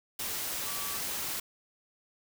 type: tone in noise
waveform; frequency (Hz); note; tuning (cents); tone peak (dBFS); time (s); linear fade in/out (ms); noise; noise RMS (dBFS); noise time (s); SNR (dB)
sine; 1151; D6; -35; -43; 0.66-0.97; 5; white; -35; 0.19-1.4; -11
effects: none